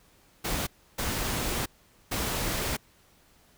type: noise bursts at uneven times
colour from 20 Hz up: pink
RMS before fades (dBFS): -30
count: 3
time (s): 0.44-0.67 / 0.98-1.66 / 2.11-2.77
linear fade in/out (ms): 10
effects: pink hiss -61 dBFS RMS until 3.57 s